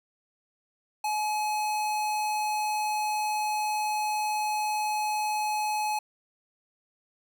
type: tone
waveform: square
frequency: 849 Hz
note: G#5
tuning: 38 cents sharp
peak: -27 dBFS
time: 1.04-5.99 s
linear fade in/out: 5 ms
effects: none